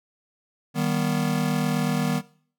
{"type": "chord", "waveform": "square", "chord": "Eb augmented", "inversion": "none", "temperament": "just", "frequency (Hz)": [155.56, 194.45, 243.1], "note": ["Eb3", "G3", "B3"], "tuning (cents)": [0, -14, -27], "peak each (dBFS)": [-26, -29, -27], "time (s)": [0.74, 2.22], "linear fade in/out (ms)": 50, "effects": ["noise-tail reverb RT60 0.5 s tail -19 dB re dry"]}